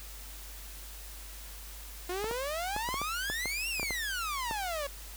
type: exponential two-way sweep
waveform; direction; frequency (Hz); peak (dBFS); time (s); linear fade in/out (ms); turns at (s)
sawtooth; up then down; 349.2 to 2819 to 549; -29; 2.09-4.87; 5; 3.69
type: clicks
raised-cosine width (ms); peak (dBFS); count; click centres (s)
1; -22; 12; 2.243 / 2.312 / 2.764 / 2.889 / 2.942 / 3.016 / 3.3 / 3.457 / 3.797 / 3.83 / 3.907 / 4.511
effects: added 50 Hz sine -45 dBFS peak until 5.16 s + white hiss -48 dBFS RMS until 5.16 s